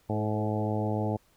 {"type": "harmonic tone with a mistuned harmonic", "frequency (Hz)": 106.7, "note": "G#2", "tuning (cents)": 47, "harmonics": [1, 2, 3, 4, 5, 6, 7, 8], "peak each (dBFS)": [-30, -33, -35, -36, -37, -38, -38, -39], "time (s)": [0.09, 1.17], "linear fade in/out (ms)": 10, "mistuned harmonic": 4, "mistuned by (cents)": 19, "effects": ["pink hiss -65 dBFS RMS until 1.36 s"]}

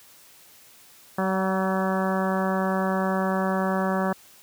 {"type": "harmonic tone with a mistuned harmonic", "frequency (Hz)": 190, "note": "F#3", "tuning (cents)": 46, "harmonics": [1, 2, 3, 4, 5, 6, 7, 8, 9], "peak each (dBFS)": [-25, -31, -29, -31, -33, -33, -36, -37, -36], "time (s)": [1.18, 4.13], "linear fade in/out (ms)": 5, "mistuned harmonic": 4, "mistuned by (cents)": -16, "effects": ["white hiss -52 dBFS RMS until 4.42 s", "high-pass 60 Hz 12 dB/octave"]}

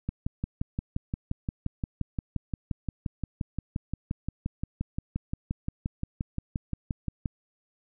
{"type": "click train", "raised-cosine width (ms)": 5, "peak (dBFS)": -17, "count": 42, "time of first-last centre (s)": [0.09, 7.258], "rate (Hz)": 5.72, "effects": []}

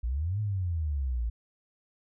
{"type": "exponential two-way sweep", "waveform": "sine", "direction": "up then down", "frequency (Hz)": [55, 108.4, 55], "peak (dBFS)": -27, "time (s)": [0.03, 1.3], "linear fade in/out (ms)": 10, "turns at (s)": 0.4, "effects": []}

